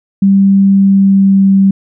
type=tone with pitch glide; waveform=sine; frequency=196 to 194.53 Hz; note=G3 to G3; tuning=0 to -13 cents; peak=-4 dBFS; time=0.22-1.71 s; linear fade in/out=5 ms; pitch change=-13 cents; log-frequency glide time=0.74-1.47 s; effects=none